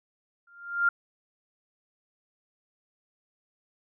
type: tone with exponential growth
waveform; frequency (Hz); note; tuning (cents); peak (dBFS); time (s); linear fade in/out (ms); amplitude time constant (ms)
sine; 1396.9; F6; 0; -17; 0.47-0.89; 5; 90
effects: none